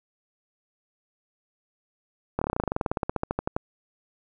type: slowing click train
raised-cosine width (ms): 1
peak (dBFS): -11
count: 24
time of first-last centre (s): 2.39-3.565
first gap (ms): 25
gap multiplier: 1.06
effects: none